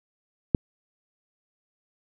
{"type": "click", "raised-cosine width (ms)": 3, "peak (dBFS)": -5, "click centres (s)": 0.548, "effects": []}